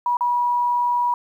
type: tone with dropouts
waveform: sine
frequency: 969 Hz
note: B5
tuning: 33 cents flat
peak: -17 dBFS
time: 0.06-1.14 s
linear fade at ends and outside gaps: 2 ms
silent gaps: 0.17-0.208 s
effects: 9-bit